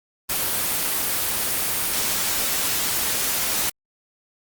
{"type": "noise", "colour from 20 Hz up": "white", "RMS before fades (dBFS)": -23, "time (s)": [0.29, 3.7], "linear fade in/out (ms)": 10, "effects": ["Opus 24 kbps"]}